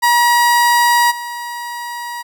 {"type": "tone with level steps", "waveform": "30% pulse", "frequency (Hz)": 957, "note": "A#5", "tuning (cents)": 45, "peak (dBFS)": [-7, -21], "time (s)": [0.02, 2.23], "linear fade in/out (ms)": 20, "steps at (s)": 1.1, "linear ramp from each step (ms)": 20, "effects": []}